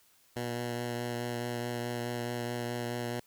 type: tone with vibrato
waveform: 10% pulse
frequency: 120 Hz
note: B2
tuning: 49 cents flat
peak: -25 dBFS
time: 0.36-3.2 s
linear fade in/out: 5 ms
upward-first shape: triangle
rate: 4.7 Hz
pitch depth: 19 cents each way
effects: white hiss -65 dBFS RMS until 3.26 s